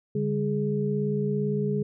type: tone cluster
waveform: sine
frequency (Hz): 143.7 / 201.3 / 418.3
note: D3 / G3 / G#4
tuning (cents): -37 / +46 / +12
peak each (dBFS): -28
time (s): 0.15-1.83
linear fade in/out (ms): 5
effects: none